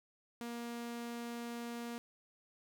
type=tone; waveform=sawtooth; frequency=236.2 Hz; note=A#3; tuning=23 cents sharp; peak=-37 dBFS; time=0.41-1.98 s; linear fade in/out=0 ms; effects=none